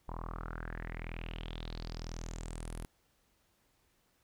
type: tone with low-pass filter sweep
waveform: sawtooth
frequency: 41 Hz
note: E1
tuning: 9 cents flat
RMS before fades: -42 dBFS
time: 0.08-2.85 s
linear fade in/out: 0 ms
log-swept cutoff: 970 to 11000 Hz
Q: 5.9
effects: pink hiss -73 dBFS RMS until 4.23 s